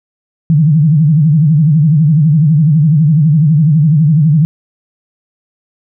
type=tone with vibrato; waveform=sine; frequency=153.4 Hz; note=D#3; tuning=24 cents flat; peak=-5 dBFS; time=0.5-4.45 s; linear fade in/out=0 ms; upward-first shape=sine; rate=12 Hz; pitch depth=150 cents each way; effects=none